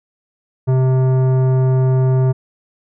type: tone with tanh clipping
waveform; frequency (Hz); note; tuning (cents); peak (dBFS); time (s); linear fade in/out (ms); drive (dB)
sine; 130; C3; -11; -13; 0.67-2.33; 20; 14
effects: none